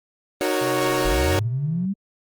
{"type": "chord", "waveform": "sawtooth", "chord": "D# minor seventh", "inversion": "none", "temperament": "equal with one note detuned", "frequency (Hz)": [306.8, 370, 466.2, 554.4], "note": ["D#4", "F#4", "A#4", "C#5"], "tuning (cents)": [-24, 0, 0, 0], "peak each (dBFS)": [-22, -20, -24, -21], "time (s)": [0.41, 1.39], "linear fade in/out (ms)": 0}
{"type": "tone", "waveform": "triangle", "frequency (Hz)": 130.81, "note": "C3", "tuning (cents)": 0, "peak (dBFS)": -30, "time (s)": [0.61, 1.86], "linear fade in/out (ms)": 5}
{"type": "linear sweep", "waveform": "sine", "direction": "up", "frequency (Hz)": [35.53, 202.1], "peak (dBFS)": -21, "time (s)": [1.04, 1.94], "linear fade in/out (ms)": 20}
{"effects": ["Opus 24 kbps"]}